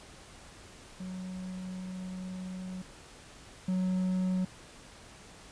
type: tone pair in turn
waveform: triangle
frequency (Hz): 185 / 185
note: F#3 / F#3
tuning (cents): 0 / 0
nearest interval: unison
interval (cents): 0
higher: neither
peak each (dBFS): -35 / -25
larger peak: second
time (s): 1-2.82 / 3.68-4.45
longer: first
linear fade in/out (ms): 5
effects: pink hiss -52 dBFS RMS until 5.51 s + resampled to 22050 Hz